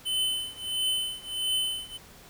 square tone with tremolo, 3040 Hz, F#7, 46 cents sharp, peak -24 dBFS, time 0.05-1.98 s, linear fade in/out 20 ms, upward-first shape triangle, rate 1.5 Hz, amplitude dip 95%, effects pink hiss -51 dBFS RMS until 2.29 s

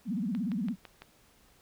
sine tone with vibrato, 212.6 Hz, G#3, 41 cents sharp, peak -29 dBFS, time 0.05-0.76 s, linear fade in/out 50 ms, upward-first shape sine, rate 17 Hz, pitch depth 290 cents each way
click train, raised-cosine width 0.3 ms, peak -29 dBFS, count 5, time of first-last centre 0.35-1.02 s, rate 5.97 Hz
effects pink hiss -63 dBFS RMS until 1.61 s

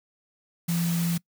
sine tone in noise, 169.9 Hz, F3, 47 cents flat, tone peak -23 dBFS, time 0.68-1.18 s, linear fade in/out 10 ms, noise white, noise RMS -35 dBFS, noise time 0.68-1.18 s, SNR +9 dB, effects noise-tail reverb RT60 0.1 s tail -23 dB re dry

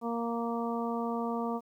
harmonic tone, 233.1 Hz, A#3, in tune, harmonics 1 / 2 / 3 / 4 / 5, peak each -33 / -36 / -38 / -39 / -40 dBFS, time 0.01-1.61 s, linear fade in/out 50 ms, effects 11-bit

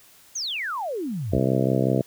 sine exponential sweep, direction down, 6760 to 65.2 Hz, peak -26 dBFS, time 0.35-1.39 s, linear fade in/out 10 ms
harmonic tone, 65.41 Hz, C2, in tune, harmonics 2 / 3 / 4 / 5 / 6 / 7 / 8 / 9 / 10, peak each -24 / -26 / -27 / -28 / -29 / -29 / -30 / -31 / -31 dBFS, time 1.32-2.02 s, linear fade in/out 10 ms
effects white hiss -53 dBFS RMS until 2.06 s

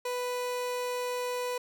30% pulse tone, 494.7 Hz, B4, 3 cents sharp, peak -28 dBFS, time 0.05-1.58 s, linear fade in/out 5 ms, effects none

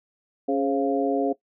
harmonic tone with a mistuned harmonic, 138.9 Hz, C#3, 4 cents sharp, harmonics 2 / 3 / 4 / 5, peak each -24 / -26 / -27 / -28 dBFS, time 0.48-1.33 s, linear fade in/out 10 ms, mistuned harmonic 4, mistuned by -62 cents, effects noise-tail reverb RT60 0.1 s tail -18 dB re dry

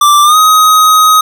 square tone with pitch glide, 1174.7 to 1259 Hz, D6 to D#6, 0 to +20 cents, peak -4 dBFS, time 0.01-1.21 s, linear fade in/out 5 ms, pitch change +120 cents, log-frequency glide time 0.23-0.37 s, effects none

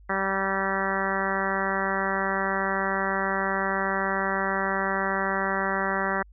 harmonic tone, 193.6 Hz, G3, 21 cents flat, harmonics 1 / 2 / 3 / 4 / 5 / 6 / 7 / 8 / 9 / 10, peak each -33 / -33 / -33 / -33 / -33 / -33 / -33 / -33 / -33 / -33 dBFS, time 0.09-6.23 s, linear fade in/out 10 ms, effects added 50 Hz sine -48 dBFS peak until 6.32 s

